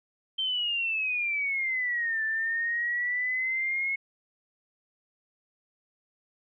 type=exponential two-way sweep; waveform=sine; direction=down then up; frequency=3136 to 1760 to 2183 Hz; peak=-26 dBFS; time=0.38-3.96 s; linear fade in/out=10 ms; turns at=2.23 s; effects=none